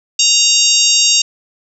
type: harmonic tone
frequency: 932.3 Hz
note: A#5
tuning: in tune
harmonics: 3 / 4 / 5 / 6 / 7 / 8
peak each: -16 / -16 / -16 / -16 / -16 / -16 dBFS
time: 0.19-1.22 s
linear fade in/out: 5 ms
effects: none